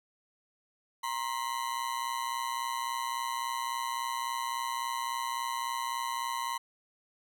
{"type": "ring-modulated tone", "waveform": "40% pulse", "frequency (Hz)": 1000, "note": "B5", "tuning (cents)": 21, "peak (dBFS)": -28, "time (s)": [1.03, 6.58], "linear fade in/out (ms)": 10, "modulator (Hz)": 61.8, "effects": []}